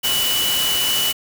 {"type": "tone in noise", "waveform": "sine", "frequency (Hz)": 2960, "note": "F#7", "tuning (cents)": 0, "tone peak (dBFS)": -19, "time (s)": [0.03, 1.13], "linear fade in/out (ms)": 20, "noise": "white", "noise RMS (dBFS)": -22, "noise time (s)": [0.03, 1.13], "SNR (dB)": 0, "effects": []}